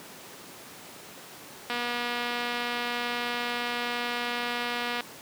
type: click train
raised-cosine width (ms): 0.3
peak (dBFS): -15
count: 798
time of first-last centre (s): 1.7-5.007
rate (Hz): 241
effects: pink hiss -45 dBFS RMS until 5.21 s + high-pass 200 Hz 12 dB/octave